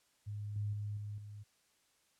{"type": "tone with level steps", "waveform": "sine", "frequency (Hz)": 103.83, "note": "G#2", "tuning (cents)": 0, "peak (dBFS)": [-39, -34, -37, -40, -46], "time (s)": [0.26, 1.44], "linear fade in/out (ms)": 20, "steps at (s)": [0.56, 0.73, 0.97, 1.18], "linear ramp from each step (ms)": 2, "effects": ["white hiss -73 dBFS RMS until 2.19 s", "low-pass 10000 Hz 12 dB/octave"]}